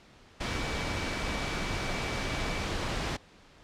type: tone in noise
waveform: sine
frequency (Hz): 2298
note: D7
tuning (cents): -38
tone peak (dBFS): -41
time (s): 0.45-2.65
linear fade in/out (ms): 10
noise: pink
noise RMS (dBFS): -32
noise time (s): 0.4-3.17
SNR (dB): -12
effects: pink hiss -56 dBFS RMS until 3.63 s + low-pass 5000 Hz 12 dB/octave